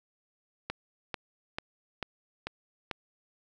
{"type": "click train", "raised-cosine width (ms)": 0.3, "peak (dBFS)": -17, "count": 6, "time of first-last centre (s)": [0.7, 2.912], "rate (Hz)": 2.26, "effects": []}